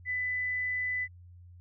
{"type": "tone", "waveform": "sine", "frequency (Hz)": 1998, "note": "B6", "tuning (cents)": 20, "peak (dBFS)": -29, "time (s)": [0.05, 1.08], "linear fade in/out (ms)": 50, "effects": ["added 88 Hz sine -49 dBFS peak until 1.6 s"]}